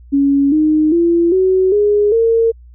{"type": "tone with pitch steps", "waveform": "sine", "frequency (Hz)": [279.4, 308.2, 340, 375.1, 413.8, 456.5], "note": ["C#4", "D#4", "F4", "F#4", "G#4", "A#4"], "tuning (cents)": [14, -16, -46, 24, -6, -36], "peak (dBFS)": -9, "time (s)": [0.12, 2.52], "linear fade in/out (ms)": 20, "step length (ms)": 400, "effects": ["added 60 Hz sine -37 dBFS peak until 2.74 s"]}